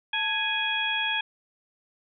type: harmonic tone with a mistuned harmonic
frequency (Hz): 830.6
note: G#5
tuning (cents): 0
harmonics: 1 / 2 / 3 / 4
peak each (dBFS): -33 / -30 / -29 / -29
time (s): 0.13-1.21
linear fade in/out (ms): 5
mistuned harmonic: 1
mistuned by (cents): +100
effects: none